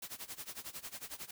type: noise with tremolo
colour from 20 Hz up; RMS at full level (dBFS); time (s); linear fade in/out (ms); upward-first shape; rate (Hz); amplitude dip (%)
white; -43; 0.02-1.31; 5; sine; 11; 90
effects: none